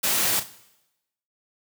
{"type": "noise with echo", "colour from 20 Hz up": "white", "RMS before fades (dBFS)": -23, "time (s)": [0.03, 0.4], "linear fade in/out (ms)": 10, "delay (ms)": 34, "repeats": 2, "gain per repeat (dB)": -11, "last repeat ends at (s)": 0.468, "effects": ["noise-tail reverb RT60 0.9 s tail -17 dB re dry", "high-pass 100 Hz 12 dB/octave"]}